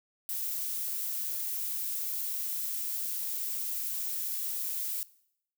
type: noise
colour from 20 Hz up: violet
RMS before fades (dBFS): -34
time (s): 0.29-5.03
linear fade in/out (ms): 0
effects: noise-tail reverb RT60 0.7 s tail -20 dB re dry